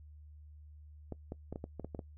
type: clicks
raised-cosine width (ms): 2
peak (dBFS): -27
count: 9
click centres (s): 1.123 / 1.321 / 1.526 / 1.559 / 1.641 / 1.797 / 1.846 / 1.948 / 1.992
effects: noise-tail reverb RT60 0.1 s tail -21 dB re dry + added 75 Hz sine -51 dBFS peak until 2.17 s